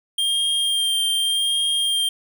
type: tone with vibrato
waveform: square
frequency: 3196 Hz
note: G7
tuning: 33 cents sharp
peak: -19 dBFS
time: 0.18-2.09 s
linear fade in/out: 5 ms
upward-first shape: sine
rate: 0.85 Hz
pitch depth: 17 cents each way
effects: none